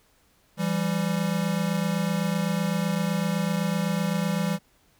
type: tone pair together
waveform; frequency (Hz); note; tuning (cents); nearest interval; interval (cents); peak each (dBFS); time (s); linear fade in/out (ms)
square; 168.12 / 196; E3 / G3; +34 / 0; minor third; 266; -27; 0.57-4.59; 50
effects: pink hiss -63 dBFS RMS until 4.99 s